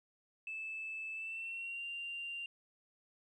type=tone with pitch glide; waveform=sine; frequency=2625 to 2781 Hz; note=E7 to F7; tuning=-8 to -8 cents; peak=-39 dBFS; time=0.47-2.46 s; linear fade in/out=2 ms; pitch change=+100 cents; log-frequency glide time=1.13-1.84 s; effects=tanh soft clip ceiling -35 dBFS + 13-bit